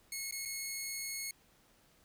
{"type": "tone with dropouts", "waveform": "10% pulse", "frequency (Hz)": 2181, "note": "C#7", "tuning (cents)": -29, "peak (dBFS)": -29, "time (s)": [0.12, 1.31], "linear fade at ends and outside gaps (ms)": 2, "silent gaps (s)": [[0.311, 0.323], [0.452, 0.456]], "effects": ["pink hiss -67 dBFS RMS until 2.04 s"]}